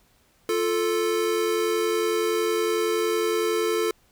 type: tone pair together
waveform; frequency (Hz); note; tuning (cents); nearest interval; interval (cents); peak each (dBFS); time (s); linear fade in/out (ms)
square; 349.2 / 440; F4 / A4; 0 / 0; major third; 400; -27 / -24; 0.49-3.91; 2
effects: pink hiss -62 dBFS RMS until 4.11 s